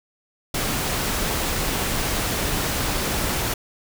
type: noise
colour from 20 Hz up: pink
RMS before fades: -24 dBFS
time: 0.54-3.54 s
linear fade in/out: 5 ms
effects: none